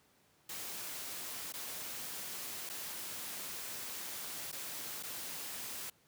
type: noise with dropouts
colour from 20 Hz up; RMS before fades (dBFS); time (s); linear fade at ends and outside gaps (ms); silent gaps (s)
white; -43; 0.49-5.9; 5; 1.524-1.537 / 2.692-2.697 / 4.517-4.526 / 5.028-5.033
effects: pink hiss -69 dBFS RMS until 6.07 s + high-pass 100 Hz 12 dB/octave